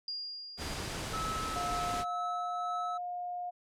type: tone with exponential decay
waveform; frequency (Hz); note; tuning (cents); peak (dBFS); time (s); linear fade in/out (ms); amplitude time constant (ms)
sine; 4824; D8; +46; -34; 0.08-1.92; 2; 400
type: noise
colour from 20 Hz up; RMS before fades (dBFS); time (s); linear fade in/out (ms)
pink; -38; 0.57-2.05; 50
type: tone with tremolo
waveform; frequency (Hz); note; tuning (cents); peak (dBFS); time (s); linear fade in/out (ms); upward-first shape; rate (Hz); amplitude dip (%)
triangle; 1300; E6; -24; -32; 1.13-2.98; 10; triangle; 2; 30
type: tone with pitch glide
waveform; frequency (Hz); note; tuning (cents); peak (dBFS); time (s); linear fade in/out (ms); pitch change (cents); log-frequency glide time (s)
sine; 708 to 712.5; F5 to F5; +23 to +34; -35; 1.55-3.51; 20; +11; 1.95-2.93
effects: low-pass 9000 Hz 12 dB/octave